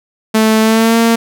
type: tone with pitch glide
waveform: sawtooth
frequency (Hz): 219.3 to 229.5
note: A3 to A#3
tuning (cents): -6 to -27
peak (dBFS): -4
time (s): 0.34-1.16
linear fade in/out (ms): 10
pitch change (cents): +79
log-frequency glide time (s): 0.61-0.97
effects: none